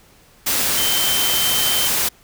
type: tone in noise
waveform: sine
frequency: 3100 Hz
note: G7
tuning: 20 cents flat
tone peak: -21 dBFS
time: 0.77-1.88 s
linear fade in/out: 10 ms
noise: white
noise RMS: -19 dBFS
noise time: 0.46-2.09 s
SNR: -5 dB
effects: pink hiss -51 dBFS RMS until 2.23 s